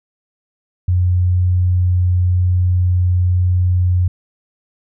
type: tone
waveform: sine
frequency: 90.1 Hz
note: F#2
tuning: 45 cents flat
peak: -11 dBFS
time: 0.88-4.08 s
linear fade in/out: 5 ms
effects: none

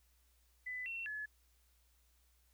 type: tone with pitch steps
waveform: sine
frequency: 2001 / 2713 / 1709 Hz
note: B6 / E7 / G#6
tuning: +22 / +49 / +49 cents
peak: -40 dBFS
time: 0.66-1.26 s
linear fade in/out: 10 ms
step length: 200 ms
effects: added 60 Hz sine -70 dBFS peak until 2.53 s + white hiss -75 dBFS RMS until 2.53 s

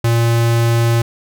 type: tone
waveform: square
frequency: 116.5 Hz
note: A#2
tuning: 1 cent flat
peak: -12 dBFS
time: 0.04-1.02 s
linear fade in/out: 5 ms
effects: none

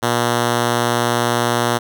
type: tone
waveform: 5% pulse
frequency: 120 Hz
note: B2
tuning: 49 cents flat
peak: -4 dBFS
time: 0.02-1.79 s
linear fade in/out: 20 ms
effects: none

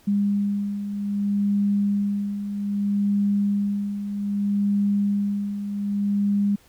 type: beating tone pair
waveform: sine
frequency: 201.9 / 202.53 Hz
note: G#3 / G#3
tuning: -49 / -43 cents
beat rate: 0.63 Hz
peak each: -28 / -21 dBFS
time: 0.07-6.56 s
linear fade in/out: 10 ms
effects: pink hiss -56 dBFS RMS until 6.68 s

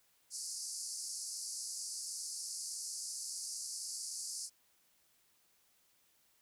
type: band-pass noise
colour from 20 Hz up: pink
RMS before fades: -43 dBFS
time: 0.3-4.5 s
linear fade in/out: 50 ms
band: 4600 to 11000 Hz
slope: 96 dB/octave
effects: white hiss -72 dBFS RMS until 6.41 s

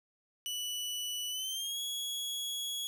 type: tone with pitch glide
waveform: sawtooth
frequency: 2960 to 3342 Hz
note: F#7 to G#7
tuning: 0 to +10 cents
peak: -32 dBFS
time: 0.46-2.87 s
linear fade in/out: 0 ms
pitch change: +210 cents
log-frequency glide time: 1.29-1.8 s
effects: none

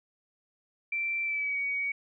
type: tone with pitch glide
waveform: sine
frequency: 2345 to 2252 Hz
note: D7 to C#7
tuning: -3 to +27 cents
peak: -28 dBFS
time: 0.92-1.92 s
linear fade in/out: 5 ms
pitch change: -70 cents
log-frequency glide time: 1.23-1.58 s
effects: none

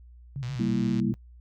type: tone with vibrato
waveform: sine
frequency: 130 Hz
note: C3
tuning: 11 cents flat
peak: -30 dBFS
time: 0.36-1.14 s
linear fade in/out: 0 ms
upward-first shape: square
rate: 7.7 Hz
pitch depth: 110 cents each way
type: click train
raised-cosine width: 0.2 ms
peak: -27 dBFS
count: 71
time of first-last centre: 0.43-0.999 s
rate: 123 Hz
type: chord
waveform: sine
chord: E diminished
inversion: first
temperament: equal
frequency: 196 / 233.1 / 329.6 Hz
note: G3 / Bb3 / E4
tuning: 0 / 0 / 0 cents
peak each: -27 / -27 / -32 dBFS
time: 0.59-1.13 s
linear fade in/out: 10 ms
effects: noise-tail reverb RT60 0.1 s tail -22 dB re dry + added 60 Hz sine -47 dBFS peak until 1.4 s

